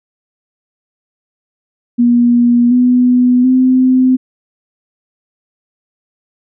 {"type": "tone with pitch steps", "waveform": "sine", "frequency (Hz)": [240, 248.3, 256.9], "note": ["B3", "B3", "C4"], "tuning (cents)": [-49, 9, -32], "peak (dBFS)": -6, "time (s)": [1.98, 4.17], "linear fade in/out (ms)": 20, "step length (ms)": 730, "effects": []}